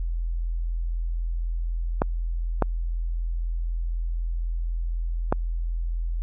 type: clicks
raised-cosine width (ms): 1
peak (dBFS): -6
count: 3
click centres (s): 2.019 / 2.623 / 5.325
effects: added 42 Hz sine -24 dBFS peak until 6.22 s